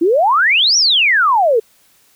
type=exponential two-way sweep; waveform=sine; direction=up then down; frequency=311.3 to 5920 to 423.4 Hz; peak=-9 dBFS; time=0.01-1.6 s; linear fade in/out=10 ms; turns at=0.77 s; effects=white hiss -53 dBFS RMS until 2.15 s